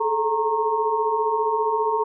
sine tone cluster, 422 / 436.9 / 926 / 1083 Hz, G#4 / A4 / A#5 / C#6, +28 / -12 / -12 / -41 cents, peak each -29 / -24 / -22 / -28 dBFS, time 0-2.04 s, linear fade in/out 10 ms, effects none

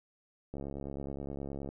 click train, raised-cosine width 2 ms, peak -27 dBFS, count 81, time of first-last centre 0.54-1.689 s, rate 69.6 Hz, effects none

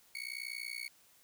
30% pulse tone with amplitude modulation, 2217 Hz, C#7, in tune, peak -33 dBFS, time 0.15-0.88 s, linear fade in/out 2 ms, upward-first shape sine, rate 60.5 Hz, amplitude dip 100%, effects white hiss -65 dBFS RMS until 1.23 s

